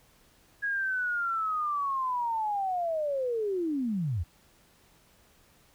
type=linear sweep; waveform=sine; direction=down; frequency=1660 to 72.1 Hz; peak=-27 dBFS; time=0.62-4.24 s; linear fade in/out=20 ms; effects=pink hiss -62 dBFS RMS until 5.74 s